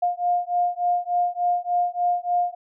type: beating tone pair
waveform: sine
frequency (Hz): 706 / 709.4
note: F5 / F5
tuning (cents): +19 / +27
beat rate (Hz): 3.4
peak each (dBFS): -23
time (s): 0.02-2.55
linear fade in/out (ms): 10
effects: none